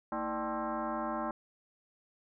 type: tone with frequency modulation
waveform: sine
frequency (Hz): 227.9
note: A#3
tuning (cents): -39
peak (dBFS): -32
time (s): 0.12-1.31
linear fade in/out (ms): 2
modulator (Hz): 275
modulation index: 4
effects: none